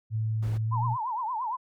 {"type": "tone with pitch glide", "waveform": "sine", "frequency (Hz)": [110, 118.58], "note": ["A2", "A#2"], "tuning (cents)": [0, 30], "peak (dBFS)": -25, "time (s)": [0.1, 0.97], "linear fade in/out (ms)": 50, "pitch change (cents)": 130, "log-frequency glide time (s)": [0.65, 0.85]}
{"type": "noise", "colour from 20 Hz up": "brown", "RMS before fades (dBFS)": -36, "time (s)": [0.42, 0.58], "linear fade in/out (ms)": 10}
{"type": "tone with vibrato", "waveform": "sine", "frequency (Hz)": 944, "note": "A#5", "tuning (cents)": 22, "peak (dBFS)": -28, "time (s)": [0.71, 1.57], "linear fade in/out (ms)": 20, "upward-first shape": "triangle", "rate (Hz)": 8.7, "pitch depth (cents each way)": 210}
{"effects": ["high-pass 60 Hz 12 dB/octave"]}